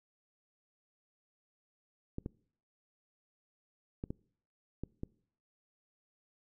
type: clicks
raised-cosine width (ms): 3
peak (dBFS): -25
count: 6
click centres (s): 2.184 / 2.261 / 4.039 / 4.105 / 4.836 / 5.034
effects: noise-tail reverb RT60 0.6 s tail -24 dB re dry